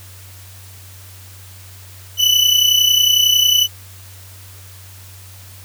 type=tone pair together; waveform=35% pulse; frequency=2969 / 3000 Hz; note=F#7 / F#7; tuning=+5 / +23 cents; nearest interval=unison; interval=18 cents; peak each=-12 dBFS; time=2.17-3.68 s; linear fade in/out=50 ms; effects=added 94 Hz sine -38 dBFS peak until 5.64 s + white hiss -42 dBFS RMS until 5.64 s